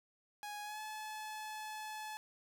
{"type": "tone with pitch glide", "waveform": "sawtooth", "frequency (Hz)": [830.6, 859.9], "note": ["G#5", "A5"], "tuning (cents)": [0, -40], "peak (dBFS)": -39, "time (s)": [0.43, 2.17], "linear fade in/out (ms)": 0, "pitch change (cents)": 60, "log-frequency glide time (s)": [0.63, 0.8], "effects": []}